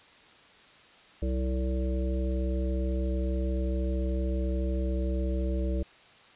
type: harmonic tone with a mistuned harmonic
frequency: 63.8 Hz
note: C2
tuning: 43 cents flat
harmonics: 1 / 3 / 5 / 7 / 9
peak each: -27 / -36 / -36 / -40 / -39 dBFS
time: 1.22-5.83 s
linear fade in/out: 5 ms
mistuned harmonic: 5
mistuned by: +49 cents
effects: white hiss -55 dBFS RMS until 6.35 s + resampled to 8000 Hz